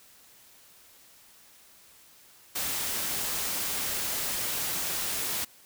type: noise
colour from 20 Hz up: white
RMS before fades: -31 dBFS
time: 2.55-5.45 s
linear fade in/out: 10 ms
effects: white hiss -56 dBFS RMS until 5.65 s